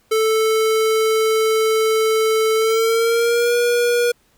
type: tone with pitch glide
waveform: square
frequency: 440 to 479.8 Hz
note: A4 to A#4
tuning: 0 to +50 cents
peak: -15 dBFS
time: 0.11-4.12 s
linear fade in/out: 10 ms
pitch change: +150 cents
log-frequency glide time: 2.55-3.55 s
effects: pink hiss -59 dBFS RMS until 4.37 s